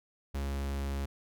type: tone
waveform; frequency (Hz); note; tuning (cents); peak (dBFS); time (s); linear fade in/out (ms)
45% pulse; 69.3; C#2; 0; -32; 0.34-1.06; 10
effects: none